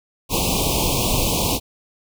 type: band-stop noise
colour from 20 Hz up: pink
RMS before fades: -20 dBFS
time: 0.29-1.6 s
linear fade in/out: 50 ms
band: 1100 to 2400 Hz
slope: 96 dB/octave
effects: none

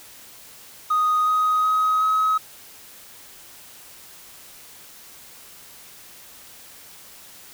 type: tone with pitch steps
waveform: triangle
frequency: 1244.5 / 1254.6 / 1264.8 / 1275.1 Hz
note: D#6 / D#6 / D#6 / D#6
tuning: 0 / +14 / +28 / +42 cents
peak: -14 dBFS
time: 0.9-2.38 s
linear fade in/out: 10 ms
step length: 370 ms
effects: tanh soft clip ceiling -13 dBFS + white hiss -45 dBFS RMS until 7.53 s

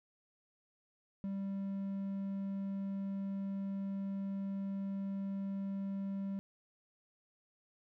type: tone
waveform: triangle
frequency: 196 Hz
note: G3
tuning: in tune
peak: -34 dBFS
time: 1.24-6.39 s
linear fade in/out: 0 ms
effects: none

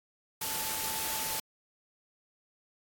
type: tone in noise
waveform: sine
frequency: 880 Hz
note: A5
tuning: in tune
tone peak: -42 dBFS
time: 0.41-1.4 s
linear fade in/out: 5 ms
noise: white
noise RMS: -34 dBFS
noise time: 0.41-1.4 s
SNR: -11 dB
effects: AAC 64 kbps

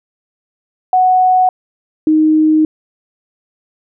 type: tone pair in turn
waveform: sine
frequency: 740 / 311.1 Hz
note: F#5 / D#4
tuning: 0 / 0 cents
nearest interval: octave + minor third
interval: 1500 cents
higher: first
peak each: -7 dBFS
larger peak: neither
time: 0.93-1.49 / 2.07-2.65 s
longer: second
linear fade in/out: 2 ms
effects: none

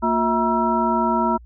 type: tone cluster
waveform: sine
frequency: 231 / 355.8 / 651 / 952 / 1333 Hz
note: A#3 / F4 / E5 / A#5 / E6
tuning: -16 / +32 / -22 / +36 / +19 cents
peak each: -22 / -26 / -26 / -20 / -26 dBFS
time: 0.02-1.38 s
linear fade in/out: 20 ms
effects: added 59 Hz sine -41 dBFS peak until 1.45 s

